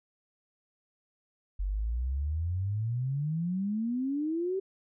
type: exponential sweep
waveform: sine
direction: up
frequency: 45.63 to 392 Hz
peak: -28 dBFS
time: 1.59-4.6 s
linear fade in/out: 10 ms
effects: none